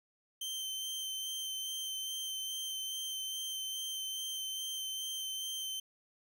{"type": "tone with vibrato", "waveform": "sawtooth", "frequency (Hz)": 3113, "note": "G7", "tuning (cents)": -13, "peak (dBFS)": -34, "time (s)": [0.41, 5.8], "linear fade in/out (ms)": 5, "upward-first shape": "sine", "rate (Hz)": 2.4, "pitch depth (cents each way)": 14, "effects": []}